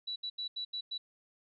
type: tone bursts at uneven times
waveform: sine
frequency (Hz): 3937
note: B7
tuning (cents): -6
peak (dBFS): -35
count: 6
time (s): 0.07-0.16 / 0.23-0.3 / 0.38-0.48 / 0.56-0.65 / 0.73-0.81 / 0.91-0.98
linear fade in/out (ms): 10
effects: none